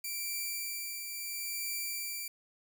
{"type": "tone with tremolo", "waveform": "5% pulse", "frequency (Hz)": 2343, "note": "D7", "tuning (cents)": -5, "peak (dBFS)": -24, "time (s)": [0.04, 2.28], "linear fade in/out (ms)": 5, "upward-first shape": "triangle", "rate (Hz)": 0.74, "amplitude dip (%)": 45, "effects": []}